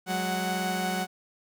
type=tone cluster; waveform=sawtooth; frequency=184.1 / 205.8 / 742 Hz; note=F#3 / G#3 / F#5; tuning=-8 / -16 / +5 cents; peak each=-27 / -32 / -26 dBFS; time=0.06-1.07 s; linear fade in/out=50 ms; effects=none